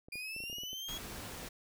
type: clicks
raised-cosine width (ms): 2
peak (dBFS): -38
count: 10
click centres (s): 0.085 / 0.156 / 0.364 / 0.404 / 0.438 / 0.499 / 0.529 / 0.584 / 0.635 / 0.731
type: linear sweep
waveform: 35% pulse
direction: up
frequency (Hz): 2400 to 3334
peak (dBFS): -38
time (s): 0.12-0.98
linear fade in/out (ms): 5
type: noise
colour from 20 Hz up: pink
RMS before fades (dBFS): -45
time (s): 0.88-1.49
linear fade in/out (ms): 10
effects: none